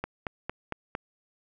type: click train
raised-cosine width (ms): 0.5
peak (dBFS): -16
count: 5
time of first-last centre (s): 0.04-0.951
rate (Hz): 4.39
effects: none